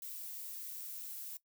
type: noise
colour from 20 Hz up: violet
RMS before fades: -45 dBFS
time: 0.02-1.37 s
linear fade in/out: 2 ms
effects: noise-tail reverb RT60 0.1 s tail -17 dB re dry